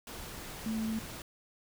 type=tone in noise; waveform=sine; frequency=221.2 Hz; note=A3; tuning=9 cents sharp; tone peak=-31 dBFS; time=0.66-0.99 s; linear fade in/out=2 ms; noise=pink; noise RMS=-44 dBFS; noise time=0.07-1.22 s; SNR=+10 dB; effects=none